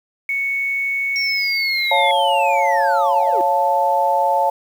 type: tone with pitch glide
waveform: sine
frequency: 2217 to 2122 Hz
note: C#7 to C7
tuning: 0 to +24 cents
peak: -18 dBFS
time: 0.29-2.11 s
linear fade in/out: 2 ms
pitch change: -76 cents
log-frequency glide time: 1.29-1.95 s
type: linear sweep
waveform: triangle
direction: down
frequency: 5588 to 329.6 Hz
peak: -21 dBFS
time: 1.16-3.41 s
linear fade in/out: 0 ms
type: chord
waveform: sine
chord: Db augmented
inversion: none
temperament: equal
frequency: 554.4 / 698.5 / 880 Hz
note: Db5 / F5 / A5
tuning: 0 / 0 / 0 cents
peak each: -20 / -20 / -16 dBFS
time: 1.91-4.5 s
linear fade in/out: 5 ms
effects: 7-bit